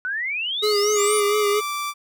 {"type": "exponential sweep", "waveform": "sine", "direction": "up", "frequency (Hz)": [1458, 9956], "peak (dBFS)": -23, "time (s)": [0.05, 1.2], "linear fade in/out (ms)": 0}
{"type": "tone with vibrato", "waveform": "square", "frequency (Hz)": 415.3, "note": "G#4", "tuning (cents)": 0, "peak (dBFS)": -19, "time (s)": [0.62, 1.61], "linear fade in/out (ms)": 20, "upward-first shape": "sine", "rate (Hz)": 4.3, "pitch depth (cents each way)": 38}
{"type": "tone", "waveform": "sawtooth", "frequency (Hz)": 1169, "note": "D6", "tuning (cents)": -8, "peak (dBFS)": -21, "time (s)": [0.95, 1.94], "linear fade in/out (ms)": 50}
{"effects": []}